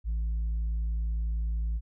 sine tone, 55.4 Hz, A1, 13 cents sharp, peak -24 dBFS, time 0.04-1.81 s, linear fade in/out 50 ms, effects tanh soft clip ceiling -26 dBFS

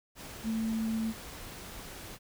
sine tone in noise, 222.8 Hz, A3, 22 cents sharp, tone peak -29 dBFS, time 0.43-1.14 s, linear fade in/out 50 ms, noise pink, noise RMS -45 dBFS, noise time 0.15-2.19 s, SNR +13 dB, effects none

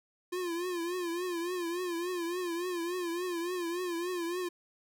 square tone with vibrato, 350 Hz, F4, 4 cents sharp, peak -33 dBFS, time 0.32-4.49 s, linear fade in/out 10 ms, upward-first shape triangle, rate 3.5 Hz, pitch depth 100 cents each way, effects none

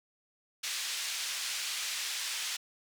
pink band-pass noise, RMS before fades -36 dBFS, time 0.63-2.57 s, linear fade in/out 10 ms, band 2600 to 7900 Hz, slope 12 dB/octave, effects none

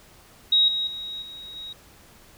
sine tone with level steps, 3800 Hz, A#7, 33 cents sharp, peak -15 / -23 / -31 / -37 / -34 dBFS, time 0.52-1.73 s, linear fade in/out 5 ms, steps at 0.68 / 0.87 / 1.22 / 1.56 s, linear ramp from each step 2 ms, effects pink hiss -52 dBFS RMS until 2.37 s

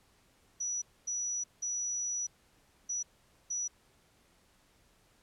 sine tone bursts at uneven times, 5880 Hz, F#8, 12 cents flat, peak -32 dBFS, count 5, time 0.6-0.82 / 1.07-1.44 / 1.62-2.27 / 2.89-3.03 / 3.5-3.68 s, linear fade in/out 10 ms, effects pink hiss -67 dBFS RMS until 5.22 s + low-pass 12000 Hz 12 dB/octave

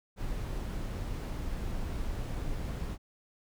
brown noise, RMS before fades -35 dBFS, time 0.16-2.98 s, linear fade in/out 50 ms, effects none

